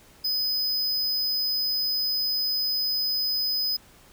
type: tone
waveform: square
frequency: 5020 Hz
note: D#8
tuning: 15 cents sharp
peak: -24 dBFS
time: 0.24-3.77 s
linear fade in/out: 10 ms
effects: pink hiss -54 dBFS RMS until 4.12 s